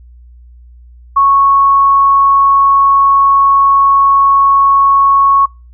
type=tone; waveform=sine; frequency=1105 Hz; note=C#6; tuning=6 cents flat; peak=-5 dBFS; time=1.16-5.46 s; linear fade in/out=10 ms; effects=noise-tail reverb RT60 0.3 s tail -26 dB re dry + added 60 Hz sine -35 dBFS peak until 5.73 s